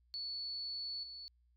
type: tone with level steps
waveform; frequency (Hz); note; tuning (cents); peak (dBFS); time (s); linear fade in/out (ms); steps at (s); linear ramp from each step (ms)
sine; 4435; C#8; 0; -39 / -46; 0.14-1.28; 0; 1.03; 5
effects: added 60 Hz sine -68 dBFS peak until 1.56 s